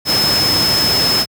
sine tone in noise, 5190 Hz, E8, 28 cents flat, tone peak -13 dBFS, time 0.05-1.26 s, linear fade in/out 50 ms, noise pink, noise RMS -18 dBFS, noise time 0.05-1.26 s, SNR +2 dB, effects high-pass 100 Hz 12 dB/octave

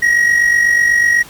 triangle tone with amplitude modulation, 1900 Hz, A#6, 33 cents sharp, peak -5 dBFS, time 0.02-1.23 s, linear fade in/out 10 ms, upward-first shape sine, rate 48.1 Hz, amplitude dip 55%, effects pink hiss -37 dBFS RMS until 1.29 s

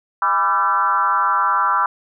sine tone with frequency modulation, 1174.7 Hz, D6, in tune, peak -14 dBFS, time 0.22-1.86 s, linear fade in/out 2 ms, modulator 181 Hz, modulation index 1.5, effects none

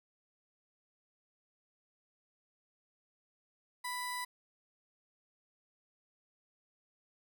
15% pulse tone with notch filter, 991 Hz, B5, 6 cents sharp, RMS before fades -39 dBFS, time 3.84-4.25 s, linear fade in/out 10 ms, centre 2900 Hz, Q 2, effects none

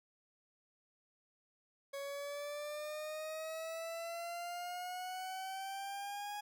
40% pulse exponential sweep, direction up, 554.4 to 830.6 Hz, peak -40 dBFS, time 1.93-6.41 s, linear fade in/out 10 ms, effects none

